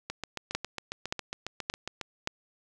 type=two click trains; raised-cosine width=0.2 ms; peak=-12 / -17 dBFS; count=4 / 15; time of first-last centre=0.55-2.274 / 0.1-2.013 s; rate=1.74 / 7.32 Hz; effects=none